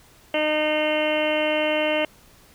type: harmonic tone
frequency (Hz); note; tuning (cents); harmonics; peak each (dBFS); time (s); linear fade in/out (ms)
305.8; D#4; -30; 1 / 2 / 3 / 4 / 5 / 6 / 7 / 8 / 9 / 10; -28 / -22 / -32 / -37 / -36 / -36 / -30 / -38 / -29 / -31; 0.34-2.05; 2
effects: pink hiss -53 dBFS RMS until 2.54 s